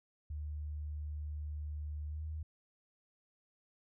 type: tone with pitch glide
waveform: sine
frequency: 75 to 77.87 Hz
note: D2 to D#2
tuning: +37 to +2 cents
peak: -38 dBFS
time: 0.3-2.43 s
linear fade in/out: 5 ms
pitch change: +65 cents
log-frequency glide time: 2.08-2.23 s
effects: none